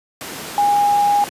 sine tone in noise, 818 Hz, G#5, 26 cents flat, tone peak -12 dBFS, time 0.58-1.24 s, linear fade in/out 0 ms, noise pink, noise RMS -29 dBFS, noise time 0.21-1.29 s, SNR +14 dB, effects high-pass 200 Hz 12 dB/octave + resampled to 32000 Hz

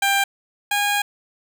15% pulse tone pair in turn, 793 / 817.7 Hz, G5 / G#5, +20 / -27 cents, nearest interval minor second, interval 53 cents, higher second, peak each -10 / -12 dBFS, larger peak first, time 0.02-0.24 / 0.71-1.02 s, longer second, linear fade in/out 5 ms, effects none

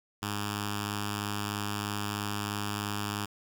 5% pulse tone with notch filter, 103.1 Hz, G#2, 12 cents flat, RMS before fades -34 dBFS, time 0.22-3.26 s, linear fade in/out 10 ms, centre 560 Hz, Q 0.73, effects 9-bit

